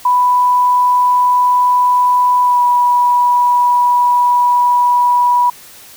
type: tone with pitch glide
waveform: sine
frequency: 990 to 976.9 Hz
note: B5 to B5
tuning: +4 to -19 cents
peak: -8 dBFS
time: 0.05-5.5 s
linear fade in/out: 5 ms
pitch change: -23 cents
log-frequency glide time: 2.43-2.6 s
effects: white hiss -38 dBFS RMS until 5.96 s